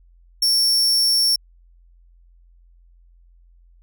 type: tone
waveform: 40% pulse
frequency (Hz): 5460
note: F8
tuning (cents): -40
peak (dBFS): -14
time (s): 0.42-1.36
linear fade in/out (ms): 5
effects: added 43 Hz sine -49 dBFS peak until 3.82 s